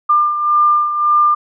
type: beating tone pair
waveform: sine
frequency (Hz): 1197 / 1198.8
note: D6 / D6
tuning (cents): +33 / +35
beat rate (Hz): 1.8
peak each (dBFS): -11 / -18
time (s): 0.09-1.35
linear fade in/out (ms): 10
effects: none